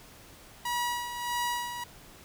sawtooth tone with tremolo, 965 Hz, B5, 40 cents flat, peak -24 dBFS, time 0.65-1.84 s, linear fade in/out 5 ms, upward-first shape sine, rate 1.6 Hz, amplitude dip 60%, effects pink hiss -52 dBFS RMS until 2.24 s

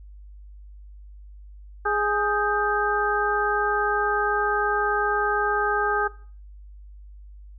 harmonic tone with a mistuned harmonic, 415.3 Hz, G#4, in tune, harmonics 1 / 2 / 3 / 4, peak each -26 / -26 / -26 / -26 dBFS, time 1.85-6.08 s, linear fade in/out 10 ms, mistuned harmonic 4, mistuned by -93 cents, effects noise-tail reverb RT60 0.4 s tail -18 dB re dry + added 50 Hz sine -41 dBFS peak until 7.58 s

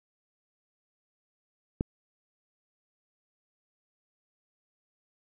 click, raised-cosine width 3 ms, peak -14 dBFS, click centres 1.809 s, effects none

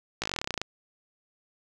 slowing click train, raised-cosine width 0.2 ms, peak -12 dBFS, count 16, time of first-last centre 0.22-0.616 s, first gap 17 ms, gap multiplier 1.06, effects none

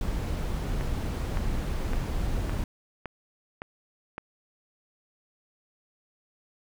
brown noise, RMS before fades -29 dBFS, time 0.01-2.64 s, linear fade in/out 2 ms
click train, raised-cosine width 0.5 ms, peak -20 dBFS, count 7, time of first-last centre 0.81-4.181 s, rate 1.78 Hz
effects none

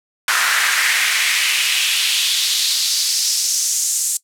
pink noise with high-pass filter sweep, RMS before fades -17 dBFS, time 0.28-4.17 s, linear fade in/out 2 ms, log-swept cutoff 1400 to 7600 Hz, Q 2.4, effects noise-tail reverb RT60 0.1 s tail -19 dB re dry + low-pass 12000 Hz 12 dB/octave

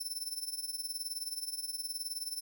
20% pulse tone with tremolo, 5320 Hz, E8, 15 cents sharp, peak -28 dBFS, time 0-2.41 s, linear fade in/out 10 ms, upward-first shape triangle, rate 19 Hz, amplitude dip 85%, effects none

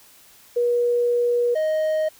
sine / triangle tone pair in turn, 481.2 / 624.2 Hz, B4 / D#5, -45 / +5 cents, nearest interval perfect fourth, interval 450 cents, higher second, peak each -17 dBFS, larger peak neither, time 0.56-1.55 / 1.55-2.09 s, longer first, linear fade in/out 10 ms, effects white hiss -51 dBFS RMS until 2.19 s

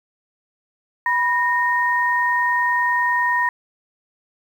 sine tone pair together, 980 / 1850 Hz, B5 / A#6, -14 / -14 cents, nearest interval major seventh, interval 1100 cents, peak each -19 dBFS, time 1.06-3.49 s, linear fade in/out 2 ms, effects 8-bit

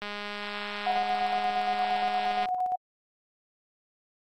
click train, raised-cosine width 0.3 ms, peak -20 dBFS, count 503, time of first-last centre 0.02-2.457 s, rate 206 Hz
sine tone with tremolo, 734 Hz, F#5, 14 cents flat, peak -24 dBFS, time 0.86-2.76 s, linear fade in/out 10 ms, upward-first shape square, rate 8.6 Hz, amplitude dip 40%
effects AAC 48 kbps

